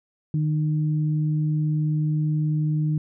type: tone pair together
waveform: sine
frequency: 153.1 / 305.3 Hz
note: D#3 / D#4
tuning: -28 / -33 cents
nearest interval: octave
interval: 1195 cents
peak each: -20 / -32 dBFS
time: 0.34-2.98 s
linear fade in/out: 2 ms
effects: none